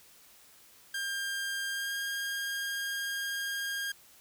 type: tone with pitch glide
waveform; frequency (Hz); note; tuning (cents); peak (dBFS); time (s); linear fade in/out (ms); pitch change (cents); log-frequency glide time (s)
sawtooth; 1600 to 1616.7; G6 to G#6; +35 to -47; -29; 0.94-3.92; 5; +18; 1.7-1.94
effects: white hiss -58 dBFS RMS until 4.2 s